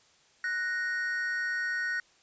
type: tone pair together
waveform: triangle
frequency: 1480 / 1864.7 Hz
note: F#6 / A#6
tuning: 0 / 0 cents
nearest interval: major third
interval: 400 cents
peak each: -30 / -30 dBFS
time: 0.44-2 s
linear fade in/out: 2 ms
effects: white hiss -63 dBFS RMS until 2.22 s + resampled to 16000 Hz